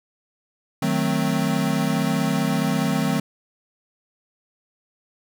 square chord, D# diminished seventh, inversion none, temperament equal, 155.56 / 185 / 220 / 261.6 Hz, D#3 / F#3 / A3 / C4, 0 / 0 / 0 / 0 cents, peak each -26 dBFS, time 0.82-3.2 s, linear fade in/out 5 ms, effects none

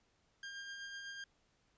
sawtooth tone with tremolo, 1604 Hz, G6, 39 cents sharp, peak -40 dBFS, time 0.43-1.24 s, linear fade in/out 2 ms, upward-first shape sine, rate 8 Hz, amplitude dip 30%, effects pink hiss -75 dBFS RMS until 1.77 s + resampled to 16000 Hz

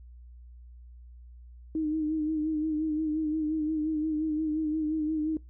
sine tone with vibrato, 310 Hz, D#4, 6 cents flat, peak -26 dBFS, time 1.75-5.37 s, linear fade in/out 2 ms, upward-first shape sine, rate 5.7 Hz, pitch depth 47 cents each way, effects noise-tail reverb RT60 0.2 s tail -23 dB re dry + added 60 Hz sine -46 dBFS peak until 5.49 s

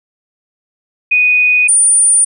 sine tone pair in turn, 2483 / 9291 Hz, D#7 / D9, -4 / -20 cents, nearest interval octave + major seventh, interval 2284 cents, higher second, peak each -7 / -6 dBFS, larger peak second, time 1.11-1.68 / 1.68-2.25 s, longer neither, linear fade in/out 10 ms, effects none

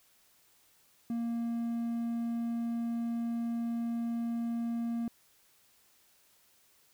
triangle tone, 233.1 Hz, A#3, in tune, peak -29 dBFS, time 1.1-5.08 s, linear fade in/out 2 ms, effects white hiss -66 dBFS RMS until 6.93 s

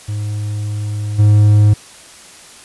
triangle tone with level steps, 104.7 Hz, G#2, 15 cents sharp, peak -16 / -4 dBFS, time 0.08-1.74 s, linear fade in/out 10 ms, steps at 1.18 s, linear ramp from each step 20 ms, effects white hiss -39 dBFS RMS until 2.64 s + resampled to 24000 Hz

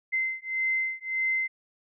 sine beating tone pair, 2069 / 2070.7 Hz, C7 / C7, -20 / -19 cents, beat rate 1.7 Hz, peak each -29 dBFS, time 0.12-1.48 s, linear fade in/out 20 ms, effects none

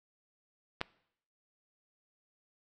clicks, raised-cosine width 0.3 ms, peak -30 / -15 dBFS, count 2, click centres 0.808 / 0.814 s, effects noise-tail reverb RT60 0.7 s tail -22 dB re dry

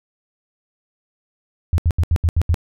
sine tone bursts, 83.1 Hz, E2, 15 cents sharp, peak -12 dBFS, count 7, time 1.73-2.543 s, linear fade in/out 0 ms, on 51 ms, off 76 ms, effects none

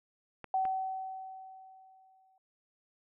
clicks, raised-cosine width 0.5 ms, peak -28 dBFS, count 2, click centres 0.443 / 0.653 s
sine tone with exponential decay, 760 Hz, F#5, 46 cents sharp, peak -26 dBFS, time 0.54-2.38 s, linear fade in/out 2 ms, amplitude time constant 400 ms
effects none

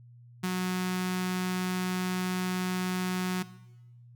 sawtooth tone with notch filter, 183.2 Hz, F#3, 17 cents flat, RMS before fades -30 dBFS, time 0.43-3.43 s, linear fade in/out 10 ms, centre 530 Hz, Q 1.1, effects noise-tail reverb RT60 1.0 s tail -17 dB re dry + added 120 Hz sine -50 dBFS peak until 4.15 s

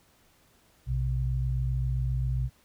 sine tone pair together, 60.36 / 127.9 Hz, B1 / C3, -39 / -39 cents, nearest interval octave + minor second, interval 1300 cents, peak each -28 dBFS, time 0.86-2.5 s, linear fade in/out 50 ms, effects pink hiss -63 dBFS RMS until 2.64 s

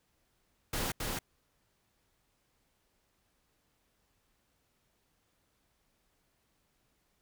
pink noise with echo, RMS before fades -34 dBFS, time 0.73-0.92 s, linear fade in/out 5 ms, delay 270 ms, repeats 1, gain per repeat -2 dB, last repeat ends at 1.19 s, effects pink hiss -75 dBFS RMS until 7.21 s

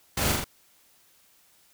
pink noise with echo, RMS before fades -27 dBFS, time 0.17-0.32 s, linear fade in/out 5 ms, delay 41 ms, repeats 3, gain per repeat -2 dB, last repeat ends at 0.443 s, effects white hiss -61 dBFS RMS until 1.73 s

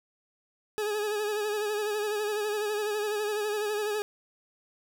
40% pulse tone with vibrato, 420.2 Hz, G#4, 20 cents sharp, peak -27 dBFS, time 0.78-4.02 s, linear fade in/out 0 ms, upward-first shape sine, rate 12 Hz, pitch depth 44 cents each way, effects none

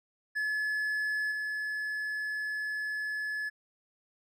triangle tone with level steps, 1713 Hz, A6, 47 cents flat, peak -27 / -30 dBFS, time 0.35-3.5 s, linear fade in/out 20 ms, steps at 1.31 s, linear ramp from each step 10 ms, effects none

